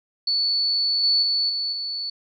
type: tone with level steps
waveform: sine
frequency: 4452 Hz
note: C#8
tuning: 7 cents sharp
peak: -19 / -16 / -19 / -23 / -26 dBFS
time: 0.27-2.1 s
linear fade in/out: 5 ms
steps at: 1.03 / 1.22 / 1.49 / 1.72 s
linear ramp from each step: 10 ms
effects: none